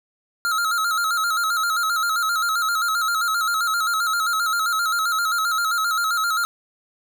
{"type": "tone with vibrato", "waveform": "square", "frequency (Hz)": 1341, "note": "E6", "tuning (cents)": 29, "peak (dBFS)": -20, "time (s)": [0.45, 6.45], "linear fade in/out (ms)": 0, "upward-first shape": "square", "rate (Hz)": 7.6, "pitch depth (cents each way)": 73, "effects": []}